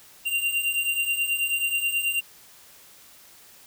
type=beating tone pair; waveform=square; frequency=2771 / 2780.3 Hz; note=F7 / F7; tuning=-14 / -8 cents; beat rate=9.3 Hz; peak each=-30 / -25 dBFS; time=0.25-2.21 s; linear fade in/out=20 ms; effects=white hiss -51 dBFS RMS until 3.66 s